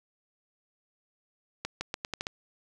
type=accelerating click train; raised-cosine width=0.2 ms; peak=-15 dBFS; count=7; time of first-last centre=1.65-2.269 s; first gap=160 ms; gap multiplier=0.82; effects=none